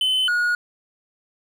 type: tone pair in turn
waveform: triangle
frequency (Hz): 3043 / 1446.5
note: F#7 / F#6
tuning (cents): +48 / -40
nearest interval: octave + minor second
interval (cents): 1288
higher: first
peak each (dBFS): -16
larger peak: neither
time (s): 0.01-0.28 / 0.28-0.55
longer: neither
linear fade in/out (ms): 2
effects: none